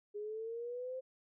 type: linear sweep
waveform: sine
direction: up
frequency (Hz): 410 to 523.3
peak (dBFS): -39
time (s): 0.14-1.01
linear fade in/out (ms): 20
effects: none